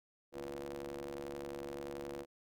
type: ring-modulated tone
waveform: sawtooth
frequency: 71.3 Hz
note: C#2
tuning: 49 cents sharp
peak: -35 dBFS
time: 0.32-2.26 s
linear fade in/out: 50 ms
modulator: 417 Hz
effects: none